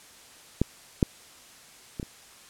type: clicks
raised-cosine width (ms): 3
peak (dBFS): -8 / -6 / -19 / -22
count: 4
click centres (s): 0.616 / 1.028 / 1.998 / 2.029
effects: white hiss -51 dBFS RMS until 2.49 s + low-pass 10000 Hz 12 dB/octave